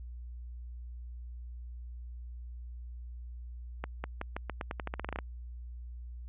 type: accelerating click train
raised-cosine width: 0.5 ms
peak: -20 dBFS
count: 16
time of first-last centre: 3.84-5.188 s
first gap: 200 ms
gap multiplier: 0.87
effects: added 60 Hz sine -41 dBFS peak until 6.28 s + resampled to 8000 Hz